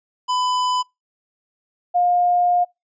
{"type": "tone pair in turn", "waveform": ["square", "sine"], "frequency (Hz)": [1001, 709.9], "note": ["B5", "F5"], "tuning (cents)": [23, 28], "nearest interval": "tritone", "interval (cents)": 595, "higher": "first", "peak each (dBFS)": [-19, -14], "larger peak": "second", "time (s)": [[0.28, 0.83], [1.94, 2.65]], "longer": "second", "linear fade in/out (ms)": 20, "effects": ["noise-tail reverb RT60 0.2 s tail -25 dB re dry", "resampled to 16000 Hz"]}